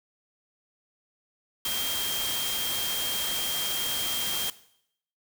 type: tone in noise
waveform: sine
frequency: 3200 Hz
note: G7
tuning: 35 cents sharp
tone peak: -30 dBFS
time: 1.65-4.5 s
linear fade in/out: 2 ms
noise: white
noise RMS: -31 dBFS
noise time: 1.65-4.5 s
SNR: -2 dB
effects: noise-tail reverb RT60 0.7 s tail -17 dB re dry